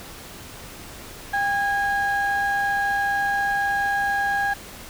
triangle ring-modulated tone, 1222 Hz, D#6, 32 cents flat, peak -14 dBFS, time 1.33-4.54 s, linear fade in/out 10 ms, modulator 422 Hz, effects tanh soft clip ceiling -14 dBFS + pink hiss -40 dBFS RMS until 4.89 s

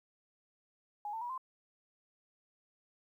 sine tone with pitch steps, 830.6 / 895.4 / 965.2 / 1040.5 Hz, G#5 / A5 / B5 / C6, 0 / +30 / -40 / -10 cents, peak -37 dBFS, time 1.05-1.378 s, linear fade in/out 2 ms, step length 82 ms, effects 12-bit

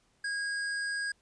square tone, 1636 Hz, G#6, 26 cents flat, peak -32 dBFS, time 0.24-1.12 s, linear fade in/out 5 ms, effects pink hiss -70 dBFS RMS until 1.21 s + resampled to 22050 Hz

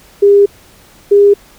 sine tone pair in turn, 403.3 / 405 Hz, G4 / G#4, +49 / -43 cents, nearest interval unison, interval 8 cents, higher second, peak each -3 dBFS, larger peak neither, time 0.22-0.46 / 1.11-1.34 s, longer first, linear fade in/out 10 ms, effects pink hiss -43 dBFS RMS until 1.58 s

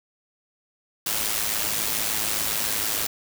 white noise with amplitude modulation, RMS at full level -23 dBFS, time 1.06-3.07 s, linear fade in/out 5 ms, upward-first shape sine, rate 107 Hz, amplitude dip 60%, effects none

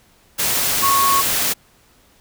sine tone in noise, 1102 Hz, C#6, 11 cents flat, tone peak -14 dBFS, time 0.82-1.22 s, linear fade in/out 20 ms, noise white, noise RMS -19 dBFS, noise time 0.38-1.54 s, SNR +2 dB, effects pink hiss -54 dBFS RMS until 2.2 s

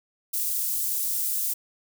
white high-pass noise, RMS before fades -27 dBFS, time 0.33-1.54 s, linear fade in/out 10 ms, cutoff 9000 Hz, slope 12 dB/octave, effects none

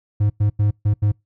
triangle tone bursts at uneven times, 103.9 Hz, G#2, 1 cent sharp, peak -12 dBFS, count 5, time 0.2-0.3 / 0.4-0.5 / 0.59-0.71 / 0.85-0.94 / 1.02-1.12 s, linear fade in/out 10 ms, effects noise-tail reverb RT60 0.2 s tail -26 dB re dry

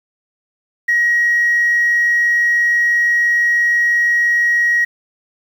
sine tone, 1897 Hz, A#6, 30 cents sharp, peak -10 dBFS, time 0.88-4.85 s, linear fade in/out 10 ms, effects tanh soft clip ceiling -7 dBFS + 7-bit

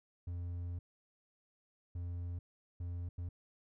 triangle tone bursts at uneven times, 87.31 Hz, F2, in tune, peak -36 dBFS, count 4, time 0.27-0.79 / 1.95-2.39 / 2.8-3.09 / 3.18-3.29 s, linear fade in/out 5 ms, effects none

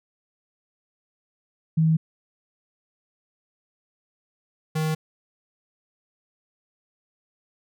sine / square tone pair in turn, 160 / 156.71 Hz, D#3 / D#3, +49 / +13 cents, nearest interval unison, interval 36 cents, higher first, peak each -16 / -23 dBFS, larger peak first, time 1.77-1.97 / 4.75-4.95 s, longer neither, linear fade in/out 10 ms, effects none

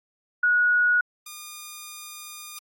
sine / 5% pulse tone pair in turn, 1457 / 1213.9 Hz, F#6 / D#6, -27 / -43 cents, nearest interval minor third, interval 316 cents, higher first, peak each -17 / -26 dBFS, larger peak first, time 0.43-1.01 / 1.26-2.59 s, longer second, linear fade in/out 5 ms, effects AAC 48 kbps

